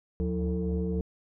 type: tone cluster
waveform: sine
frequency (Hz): 71.7 / 75.4 / 179.1 / 329.3 / 446.5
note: D2 / D2 / F3 / E4 / A4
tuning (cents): -41 / +46 / +44 / -2 / +25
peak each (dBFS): -38 / -30 / -29 / -38 / -33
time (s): 0.2-1.01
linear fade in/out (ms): 0
effects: tanh soft clip ceiling -20 dBFS